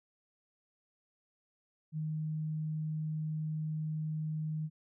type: tone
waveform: sine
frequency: 155.4 Hz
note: D#3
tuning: 2 cents flat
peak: -33 dBFS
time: 1.92-4.7 s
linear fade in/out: 50 ms
effects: none